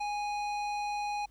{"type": "tone with low-pass filter", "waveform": "square", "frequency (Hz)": 827, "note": "G#5", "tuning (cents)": -8, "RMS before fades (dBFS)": -34, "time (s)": [0, 1.26], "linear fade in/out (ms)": 10, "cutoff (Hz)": 4900, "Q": 0.75, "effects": ["added 49 Hz sine -59 dBFS peak until 1.3 s", "pink hiss -69 dBFS RMS until 1.3 s"]}